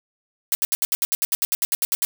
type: noise bursts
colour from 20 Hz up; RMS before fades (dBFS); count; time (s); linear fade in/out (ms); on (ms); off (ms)
blue; -20; 16; 0.52-2.05; 0; 30; 70
effects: none